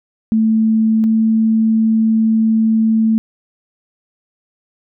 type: tone pair in turn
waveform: sine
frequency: 220.9 / 221.9 Hz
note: A3 / A3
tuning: +7 / +15 cents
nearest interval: unison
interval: 8 cents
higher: second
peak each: -10 dBFS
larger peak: neither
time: 0.32-1.04 / 1.04-3.18 s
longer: second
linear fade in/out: 0 ms
effects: none